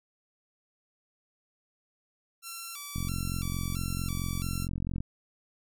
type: tone with vibrato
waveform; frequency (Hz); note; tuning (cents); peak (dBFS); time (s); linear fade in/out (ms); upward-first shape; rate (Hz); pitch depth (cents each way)
5% pulse; 1251; D#6; +9; -27; 2.42-4.68; 50; square; 1.5; 140
type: click train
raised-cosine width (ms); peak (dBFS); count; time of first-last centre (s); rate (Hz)
5; -21; 92; 2.96-5.005; 44.5
effects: MP3 96 kbps

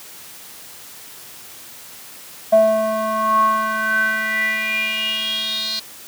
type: tone with band-pass filter sweep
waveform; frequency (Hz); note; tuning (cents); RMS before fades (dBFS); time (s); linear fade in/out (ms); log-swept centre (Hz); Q
square; 218.7; A3; -10; -19; 2.52-5.8; 10; 660 to 4300; 8.5
effects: white hiss -39 dBFS RMS until 6.07 s + high-pass 80 Hz 12 dB/octave

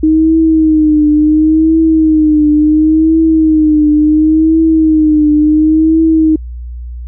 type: tone with vibrato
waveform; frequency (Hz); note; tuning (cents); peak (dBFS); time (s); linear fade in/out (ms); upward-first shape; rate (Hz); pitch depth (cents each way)
sine; 311.1; D#4; 0; -5; 0.03-6.36; 5; triangle; 0.71; 72
effects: added 60 Hz sine -21 dBFS peak until 7.07 s

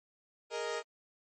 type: chord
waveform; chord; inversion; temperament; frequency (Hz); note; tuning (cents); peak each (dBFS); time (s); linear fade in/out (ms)
sawtooth; Ab suspended second; none; equal; 415.3 / 466.2 / 622.3; Ab4 / Bb4 / Eb5; 0 / 0 / 0; -37 / -33 / -36; 0.5-0.83; 50
effects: MP3 32 kbps

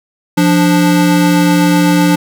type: tone pair together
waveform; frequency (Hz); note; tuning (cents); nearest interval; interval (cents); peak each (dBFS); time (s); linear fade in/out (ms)
square; 174.64 / 293.7; F3 / D4; 0 / 0; major sixth; 900; -11; 0.37-2.16; 10
effects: none

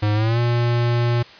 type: tone with pitch glide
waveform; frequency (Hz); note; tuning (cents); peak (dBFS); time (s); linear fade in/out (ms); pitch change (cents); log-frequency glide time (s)
square; 105.1 to 119.34; G#2 to A#2; +21 to +41; -17; 0.02-1.23; 10; +220; 0.14-0.39
effects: white hiss -43 dBFS RMS until 1.39 s + resampled to 11025 Hz

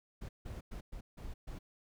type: noise bursts at uneven times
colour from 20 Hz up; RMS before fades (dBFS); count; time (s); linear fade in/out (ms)
brown; -44; 6; 0.21-0.29 / 0.45-0.61 / 0.71-0.81 / 0.92-1.01 / 1.17-1.34 / 1.47-1.59; 10
effects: none

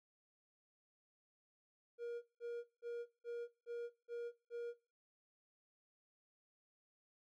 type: tone bursts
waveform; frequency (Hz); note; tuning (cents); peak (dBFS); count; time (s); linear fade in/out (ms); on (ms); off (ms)
triangle; 473.5; A#4; +27; -40; 7; 1.98-4.74; 50; 240; 180
effects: noise-tail reverb RT60 0.3 s tail -18 dB re dry

